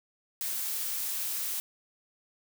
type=noise; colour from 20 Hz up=blue; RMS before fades=-33 dBFS; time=0.41-1.6 s; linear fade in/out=0 ms; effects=none